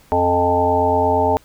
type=harmonic tone with a mistuned harmonic; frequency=88.7 Hz; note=F2; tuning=27 cents sharp; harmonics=1 / 3 / 5 / 7 / 9 / 10; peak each=-24 / -24 / -20 / -20 / -20 / -19 dBFS; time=0.12-1.37 s; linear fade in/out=0 ms; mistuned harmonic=5; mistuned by=-24 cents; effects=pink hiss -51 dBFS RMS until 1.44 s